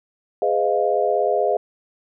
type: chord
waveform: sine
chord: F half-diminished seventh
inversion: first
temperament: equal with one note detuned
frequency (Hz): 415.3 / 504.6 / 622.3 / 698.5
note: Ab4 / Cb5 / Eb5 / F5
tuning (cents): 0 / +37 / 0 / 0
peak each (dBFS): -22 / -23 / -22 / -22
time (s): 0.42-1.57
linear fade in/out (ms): 2
effects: none